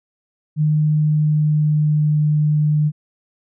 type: tone with pitch glide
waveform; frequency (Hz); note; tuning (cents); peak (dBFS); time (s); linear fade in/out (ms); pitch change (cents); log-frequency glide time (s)
sine; 152.5 to 150.84; D#3 to D3; -34 to +47; -13; 0.56-2.92; 50; -19; 0.87-2.21
effects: none